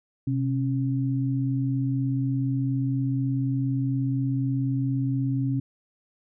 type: tone pair together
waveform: sine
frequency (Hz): 128.79 / 272.9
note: C3 / C#4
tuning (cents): -27 / -27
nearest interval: octave + minor second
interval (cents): 1300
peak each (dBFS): -24 / -27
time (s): 0.27-5.6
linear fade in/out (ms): 5
effects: none